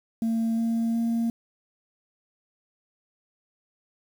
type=tone with pitch steps; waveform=sine; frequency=226.8 / 228.9 / 231 Hz; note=A#3 / A#3 / A#3; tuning=-47 / -31 / -16 cents; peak=-20 dBFS; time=0.22-1.3 s; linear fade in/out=2 ms; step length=360 ms; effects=tanh soft clip ceiling -21 dBFS + 8-bit

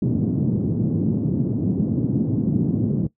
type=band-pass noise; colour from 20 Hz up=white; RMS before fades=-21 dBFS; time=0.02-3.07 s; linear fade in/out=5 ms; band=110 to 270 Hz; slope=24 dB/octave; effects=noise-tail reverb RT60 0.1 s tail -17 dB re dry

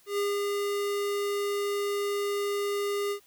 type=tone with ADSR envelope; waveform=square; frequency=405.7 Hz; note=G#4; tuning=41 cents flat; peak=-26 dBFS; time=0.06-3.2 s; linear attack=120 ms; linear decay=210 ms; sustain=-2 dB; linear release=88 ms; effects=white hiss -61 dBFS RMS until 3.26 s

